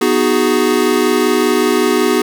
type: chord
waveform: square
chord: G# minor seventh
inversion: first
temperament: equal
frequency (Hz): 246.9 / 311.1 / 370 / 415.3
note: B3 / D#4 / F#4 / G#4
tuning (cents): 0 / 0 / 0 / 0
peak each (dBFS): -18 / -19 / -16 / -17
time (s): 0.01-2.22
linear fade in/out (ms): 5
effects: none